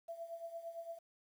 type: tone with tremolo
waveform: sine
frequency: 670 Hz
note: E5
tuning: 28 cents sharp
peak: -40 dBFS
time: 0.08-0.99 s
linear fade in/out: 10 ms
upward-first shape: triangle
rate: 8.8 Hz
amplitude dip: 80%
effects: 11-bit